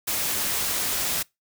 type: noise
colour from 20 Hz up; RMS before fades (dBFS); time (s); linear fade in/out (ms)
white; -26; 0.07-1.23; 10
effects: noise-tail reverb RT60 0.2 s tail -24 dB re dry